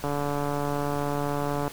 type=click train; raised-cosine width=1 ms; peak=-15 dBFS; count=237; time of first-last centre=0.04-1.679 s; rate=144 Hz; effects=pink hiss -42 dBFS RMS until 1.72 s